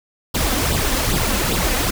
pink noise with flanger, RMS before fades -19 dBFS, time 0.34-1.91 s, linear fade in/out 10 ms, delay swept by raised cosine 0.23 to 3.93 ms, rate 2.5 Hz, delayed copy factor +0.65, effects none

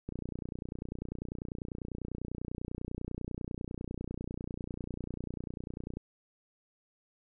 click train, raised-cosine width 3 ms, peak -25 dBFS, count 178, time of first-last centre 0.09-5.97 s, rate 30.1 Hz, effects none

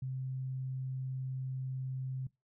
sine tone, 130.81 Hz, C3, in tune, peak -35 dBFS, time 0.02-2.27 s, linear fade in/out 5 ms, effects noise-tail reverb RT60 0.2 s tail -21 dB re dry

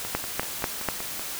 two click trains, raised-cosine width 0.5 ms, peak -19 / -9 dBFS, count 7 / 4, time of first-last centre 0.05-1.195 / 0.15-0.887 s, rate 5.24 / 4.07 Hz, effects white hiss -34 dBFS RMS until 1.39 s

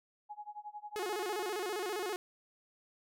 sine tone with tremolo, 836 Hz, G#5, 11 cents sharp, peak -40 dBFS, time 0.29-1.5 s, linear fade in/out 20 ms, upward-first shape sine, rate 11 Hz, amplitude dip 95%
sawtooth tone with vibrato, 392 Hz, G4, in tune, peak -31 dBFS, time 0.96-2.16 s, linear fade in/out 0 ms, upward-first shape square, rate 15 Hz, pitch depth 140 cents each way
effects none

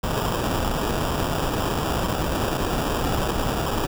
pink noise with sample-and-hold, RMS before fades -24 dBFS, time 0.03-3.87 s, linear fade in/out 10 ms, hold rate 2100 Hz, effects none

